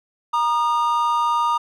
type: tone pair together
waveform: triangle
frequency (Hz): 943 / 1220.3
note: A#5 / D#6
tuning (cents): +20 / -34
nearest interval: major third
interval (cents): 446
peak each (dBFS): -18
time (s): 0.33-1.58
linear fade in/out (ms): 10
effects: none